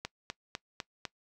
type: click train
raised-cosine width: 0.2 ms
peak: -18 dBFS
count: 5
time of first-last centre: 0.05-1.053 s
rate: 3.99 Hz
effects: noise-tail reverb RT60 0.1 s tail -22 dB re dry